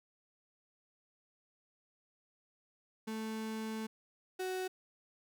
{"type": "tone pair in turn", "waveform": "35% pulse", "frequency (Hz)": [220, 371.9], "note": ["A3", "F#4"], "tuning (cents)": [0, 9], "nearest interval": "major sixth", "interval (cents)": 909, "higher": "second", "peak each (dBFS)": [-36, -34], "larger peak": "second", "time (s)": [[3.07, 3.87], [4.39, 4.68]], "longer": "first", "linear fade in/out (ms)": 10, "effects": []}